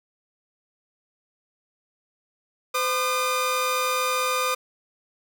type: tone pair together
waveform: sawtooth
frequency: 510 / 1213 Hz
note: C5 / D#6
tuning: -44 / -44 cents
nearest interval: octave + minor third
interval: 1500 cents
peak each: -23 / -20 dBFS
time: 2.74-4.55 s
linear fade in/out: 10 ms
effects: none